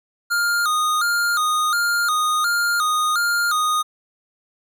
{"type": "tone with vibrato", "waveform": "square", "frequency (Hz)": 1318.5, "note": "E6", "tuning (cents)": 0, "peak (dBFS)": -18, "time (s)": [0.3, 3.83], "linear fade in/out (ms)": 20, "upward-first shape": "square", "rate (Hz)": 1.4, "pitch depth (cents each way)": 110, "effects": []}